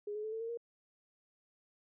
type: tone with pitch steps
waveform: sine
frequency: 414.2 / 424.6 / 435.3 / 446.2 / 457.5 / 469 Hz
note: G#4 / G#4 / A4 / A4 / A#4 / A#4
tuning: -5 / +38 / -19 / +24 / -32 / +11 cents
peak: -37 dBFS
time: 0.07-0.574 s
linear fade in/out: 5 ms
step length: 84 ms
effects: none